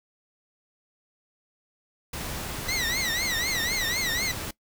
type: noise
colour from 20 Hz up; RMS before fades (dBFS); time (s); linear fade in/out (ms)
pink; -34; 2.13-4.51; 5
type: tone with vibrato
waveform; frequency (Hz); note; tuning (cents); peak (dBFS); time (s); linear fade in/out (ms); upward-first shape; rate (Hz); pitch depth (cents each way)
20% pulse; 1981; B6; +5; -21; 2.68-4.32; 10; triangle; 4; 180
effects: noise-tail reverb RT60 0.1 s tail -20 dB re dry